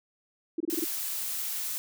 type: tone bursts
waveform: sine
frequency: 329.6 Hz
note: E4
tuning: in tune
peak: -26 dBFS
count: 6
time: 0.58-0.844 s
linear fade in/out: 5 ms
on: 24 ms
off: 24 ms
type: noise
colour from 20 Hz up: blue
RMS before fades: -33 dBFS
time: 0.7-1.78 s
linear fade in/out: 0 ms
effects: none